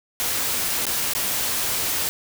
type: noise with dropouts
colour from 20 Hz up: white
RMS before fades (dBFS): -24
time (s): 0.2-2.09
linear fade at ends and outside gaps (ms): 0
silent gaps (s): 0.854-0.867 / 1.135-1.15
effects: none